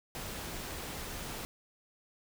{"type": "noise", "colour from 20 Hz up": "pink", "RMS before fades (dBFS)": -41, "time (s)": [0.15, 1.45], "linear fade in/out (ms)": 0, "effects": []}